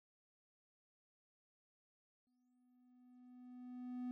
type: tone with exponential growth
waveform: triangle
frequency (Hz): 248.9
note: B3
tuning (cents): +14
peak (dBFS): -38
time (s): 2.27-4.11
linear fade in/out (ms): 0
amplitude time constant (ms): 400
effects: none